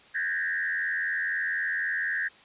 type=tone with frequency modulation; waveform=sine; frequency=1737 Hz; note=A6; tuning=23 cents flat; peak=-26 dBFS; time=0.14-2.29 s; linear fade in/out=20 ms; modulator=84 Hz; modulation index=1.9; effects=white hiss -54 dBFS RMS until 2.44 s + resampled to 8000 Hz